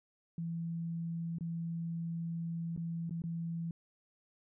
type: tone with dropouts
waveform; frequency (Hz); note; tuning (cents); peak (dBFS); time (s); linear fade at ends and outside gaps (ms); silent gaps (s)
sine; 167; E3; +23; -35; 0.38-3.71; 2; 1.385-1.408 / 2.764-2.775 / 3.095-3.108 / 3.22-3.238
effects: none